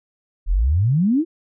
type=exponential sweep; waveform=sine; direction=up; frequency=36.44 to 347.5 Hz; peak=-14 dBFS; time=0.46-1.25 s; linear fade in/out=50 ms; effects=none